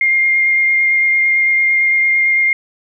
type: tone with vibrato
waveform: sine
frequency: 2119 Hz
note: C7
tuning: 21 cents sharp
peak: -10 dBFS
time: 0.01-2.53 s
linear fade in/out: 2 ms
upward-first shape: sine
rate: 8.9 Hz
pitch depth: 10 cents each way
effects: none